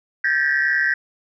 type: tone cluster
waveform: sine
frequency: 1574 / 1723 / 1786 / 1917 Hz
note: G6 / A6 / A6 / A#6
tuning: +7 / -37 / +25 / +48 cents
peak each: -19 / -23 / -25 / -20 dBFS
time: 0.24-0.94 s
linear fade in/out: 5 ms
effects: tanh soft clip ceiling -10 dBFS